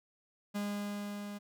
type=tone with level ramp; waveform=45% pulse; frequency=204.7 Hz; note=G#3; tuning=25 cents flat; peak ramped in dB=-33 to -41 dBFS; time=0.54-1.39 s; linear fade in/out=20 ms; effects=none